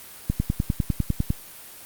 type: click train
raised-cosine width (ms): 5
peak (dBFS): -9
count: 11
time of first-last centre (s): 0.3-1.304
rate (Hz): 9.96
effects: white hiss -43 dBFS RMS until 1.85 s + Opus 32 kbps

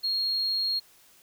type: tone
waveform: triangle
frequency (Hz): 4266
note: C8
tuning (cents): +33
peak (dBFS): -22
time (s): 0.03-0.8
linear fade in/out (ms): 20
effects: tanh soft clip ceiling -22 dBFS + white hiss -58 dBFS RMS until 1.22 s

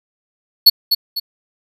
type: tone with echo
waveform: square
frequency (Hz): 4404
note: C#8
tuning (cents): -12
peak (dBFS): -3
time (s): 0.66-0.7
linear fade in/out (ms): 10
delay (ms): 250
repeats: 2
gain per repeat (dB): -8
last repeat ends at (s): 1.2
effects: none

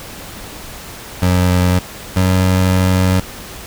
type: tone pair in turn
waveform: 25% pulse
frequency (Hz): 90.2 / 92.79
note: F#2 / F#2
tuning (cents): -44 / +5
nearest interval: unison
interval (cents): 49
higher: second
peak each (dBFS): -7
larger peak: neither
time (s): 1.22-1.79 / 2.16-3.2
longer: second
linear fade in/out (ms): 5
effects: pink hiss -32 dBFS RMS until 3.66 s

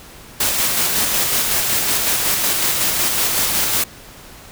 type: noise with tremolo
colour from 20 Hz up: white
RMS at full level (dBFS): -17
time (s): 0.4-3.84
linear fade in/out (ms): 5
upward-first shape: square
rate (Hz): 5.4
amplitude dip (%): 25
effects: pink hiss -40 dBFS RMS until 4.51 s

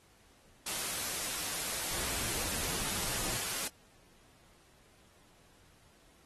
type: noise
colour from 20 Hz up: white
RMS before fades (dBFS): -36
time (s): 0.66-3.68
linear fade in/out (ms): 5
type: noise with tremolo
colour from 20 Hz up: pink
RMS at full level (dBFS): -40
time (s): 1.91-3.38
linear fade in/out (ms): 10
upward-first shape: sine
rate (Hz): 18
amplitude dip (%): 30
effects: pink hiss -64 dBFS RMS until 6.25 s + AAC 32 kbps

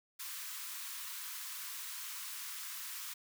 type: high-pass noise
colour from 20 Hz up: white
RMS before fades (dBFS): -44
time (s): 0.19-3.14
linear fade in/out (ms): 10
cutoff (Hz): 940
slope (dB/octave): 96
effects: none

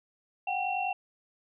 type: tone cluster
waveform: sine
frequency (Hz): 737 / 787 / 2725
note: F#5 / G5 / F7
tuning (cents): -7 / +7 / -43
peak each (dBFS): -32 / -32 / -34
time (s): 0.47-0.93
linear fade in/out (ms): 5
effects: none

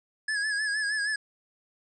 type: tone with vibrato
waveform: square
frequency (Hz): 1688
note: G#6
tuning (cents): +28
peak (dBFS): -27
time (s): 0.28-1.16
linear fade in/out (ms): 5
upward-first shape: sine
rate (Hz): 6.4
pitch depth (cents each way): 62
effects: resampled to 22050 Hz

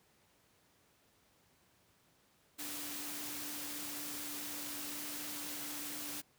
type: tone in noise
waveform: sine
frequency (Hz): 293.7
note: D4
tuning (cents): 0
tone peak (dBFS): -50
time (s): 2.58-6.22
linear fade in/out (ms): 20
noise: white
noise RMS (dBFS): -43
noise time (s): 2.58-6.22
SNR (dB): -10
effects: pink hiss -70 dBFS RMS until 6.38 s + high-pass 80 Hz 12 dB/octave

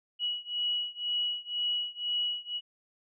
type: beating tone pair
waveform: sine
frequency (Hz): 2922 / 2924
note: F#7 / F#7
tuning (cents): -22 / -21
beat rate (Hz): 2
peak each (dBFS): -32 / -33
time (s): 0.19-2.61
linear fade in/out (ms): 50
effects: none

